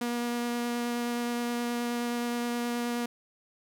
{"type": "tone with vibrato", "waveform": "sawtooth", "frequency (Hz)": 239.2, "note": "A#3", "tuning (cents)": 45, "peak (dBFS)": -25, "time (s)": [0.01, 3.06], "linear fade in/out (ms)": 5, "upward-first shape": "sine", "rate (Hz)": 9.5, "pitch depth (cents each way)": 8, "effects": []}